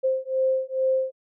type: beating tone pair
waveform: sine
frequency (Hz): 523.3 / 525.6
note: C5 / C5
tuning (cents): 0 / +8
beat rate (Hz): 2.3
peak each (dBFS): -24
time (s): 0.03-1.12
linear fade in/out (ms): 20
effects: none